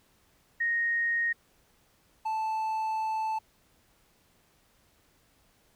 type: tone pair in turn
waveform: sine / triangle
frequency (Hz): 1864.7 / 877.8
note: A#6 / A5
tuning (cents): 0 / -4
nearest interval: octave + minor second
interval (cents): 1304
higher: first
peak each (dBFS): -25 / -26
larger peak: first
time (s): 0.6-1.33 / 2.25-3.39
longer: second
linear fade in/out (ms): 10
effects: pink hiss -66 dBFS RMS until 5.75 s